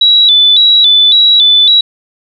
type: tone with vibrato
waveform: sine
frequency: 3687 Hz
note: A#7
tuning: 20 cents flat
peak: -3 dBFS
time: 0.01-1.81 s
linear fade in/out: 5 ms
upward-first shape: square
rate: 1.8 Hz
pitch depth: 91 cents each way
effects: none